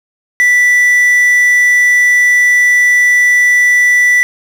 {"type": "tone with quantisation", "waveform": "triangle", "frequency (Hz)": 1970, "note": "B6", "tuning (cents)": -5, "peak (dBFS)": -4, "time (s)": [0.4, 4.23], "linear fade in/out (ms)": 0, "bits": 5, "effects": []}